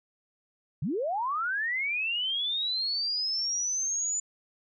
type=linear sweep; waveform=sine; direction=up; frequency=115.4 to 7040 Hz; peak=-27 dBFS; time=0.82-4.2 s; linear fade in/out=5 ms; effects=none